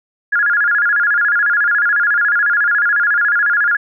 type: tone with vibrato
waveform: sine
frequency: 1539 Hz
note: G6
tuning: 32 cents flat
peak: -11 dBFS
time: 0.32-3.77 s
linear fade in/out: 10 ms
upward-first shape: square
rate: 14 Hz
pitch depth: 150 cents each way
effects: none

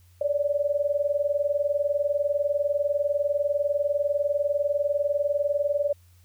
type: tone pair together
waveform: sine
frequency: 567.3 / 587.3 Hz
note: C#5 / D5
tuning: +40 / 0 cents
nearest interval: minor second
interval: 60 cents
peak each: -25 dBFS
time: 0.21-5.93 s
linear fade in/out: 5 ms
effects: added 88 Hz sine -53 dBFS peak until 6.24 s + white hiss -64 dBFS RMS until 6.24 s

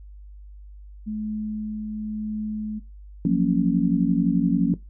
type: tone with tremolo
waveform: sine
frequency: 214.1 Hz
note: A3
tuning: 47 cents flat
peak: -25 dBFS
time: 1.06-2.8 s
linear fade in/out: 20 ms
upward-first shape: triangle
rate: 0.93 Hz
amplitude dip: 30%
type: chord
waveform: sine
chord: Gb major seventh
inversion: third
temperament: just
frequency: 173.43 / 185 / 231.2 / 277.5 Hz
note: F3 / Gb3 / Bb3 / Db4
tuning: -12 / 0 / -14 / +2 cents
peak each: -23 dBFS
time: 3.25-4.74 s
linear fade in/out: 2 ms
effects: noise-tail reverb RT60 0.2 s tail -19 dB re dry + added 50 Hz sine -40 dBFS peak until 4.89 s

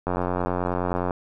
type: click train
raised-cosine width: 1 ms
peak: -11 dBFS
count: 94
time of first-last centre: 0.07-1.108 s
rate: 89.6 Hz
effects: none

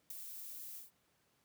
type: noise with ADSR envelope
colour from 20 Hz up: violet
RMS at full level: -42 dBFS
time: 0.1-0.91 s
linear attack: 4 ms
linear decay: 17 ms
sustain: -6 dB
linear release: 150 ms
effects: pink hiss -75 dBFS RMS until 1.44 s + high-pass 100 Hz 12 dB/octave

